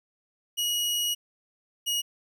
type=tone pair in turn; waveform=sawtooth; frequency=2902 / 2889 Hz; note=F#7 / F#7; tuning=-34 / -42 cents; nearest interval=unison; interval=8 cents; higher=first; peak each=-22 dBFS; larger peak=neither; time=0.57-1.15 / 1.86-2.02 s; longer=first; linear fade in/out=20 ms; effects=none

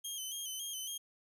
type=tone with vibrato; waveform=15% pulse; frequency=3136 Hz; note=G7; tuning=in tune; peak=-32 dBFS; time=0.04-0.98 s; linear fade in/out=10 ms; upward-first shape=square; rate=3.6 Hz; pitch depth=51 cents each way; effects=none

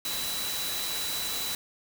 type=tone in noise; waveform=sine; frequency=3951 Hz; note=B7; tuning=in tune; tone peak=-34 dBFS; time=0.05-1.55 s; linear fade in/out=2 ms; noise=white; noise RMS=-33 dBFS; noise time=0.05-1.55 s; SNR=-4 dB; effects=none

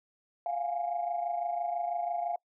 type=tone cluster; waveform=sine; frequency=695 / 721 / 826 Hz; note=F5 / F#5 / G#5; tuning=-9 / -45 / -10 cents; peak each=-31 / -37 / -37 dBFS; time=0.46-2.36 s; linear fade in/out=2 ms; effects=noise-tail reverb RT60 0.1 s tail -25 dB re dry + tanh soft clip ceiling -21 dBFS

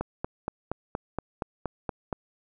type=click train; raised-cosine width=1 ms; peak=-15 dBFS; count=10; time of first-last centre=0.01-2.128 s; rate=4.25 Hz; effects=none

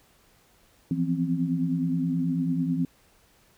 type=tone cluster; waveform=sine; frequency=166.1 / 175.6 / 252.8 / 262.7 Hz; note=E3 / F3 / B3 / C4; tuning=+13 / +10 / +41 / +7 cents; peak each=-27 / -32 / -33 / -27 dBFS; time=0.91-2.85 s; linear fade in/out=2 ms; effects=pink hiss -61 dBFS RMS until 3.57 s

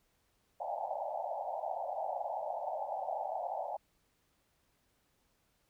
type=band-pass noise; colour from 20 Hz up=white; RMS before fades=-38 dBFS; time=0.6-3.77 s; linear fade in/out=10 ms; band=570 to 870 Hz; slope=96 dB/octave; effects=pink hiss -75 dBFS RMS until 5.69 s

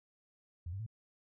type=tone with pitch steps; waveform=sine; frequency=85.2 / 97.31 / 111.13 Hz; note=F2 / G2 / A2; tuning=-42 / -12 / +18 cents; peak=-38 dBFS; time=0.66-0.864 s; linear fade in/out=5 ms; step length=68 ms; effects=none

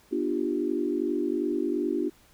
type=chord; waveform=sine; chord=G dominant seventh; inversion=first; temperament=equal with one note detuned; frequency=246.9 / 299.7 / 349.2 / 392 Hz; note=B3 / D4 / F4 / G4; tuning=0 / +35 / 0 / 0 cents; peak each=-33 / -29 / -29 / -32 dBFS; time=0.11-2.1 s; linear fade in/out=20 ms; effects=pink hiss -59 dBFS RMS until 2.33 s

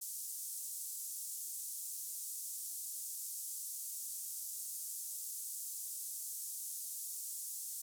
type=band-pass noise; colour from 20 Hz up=pink; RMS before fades=-44 dBFS; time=0.01-7.82 s; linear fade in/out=10 ms; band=7100 to 14000 Hz; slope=24 dB/octave; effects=none

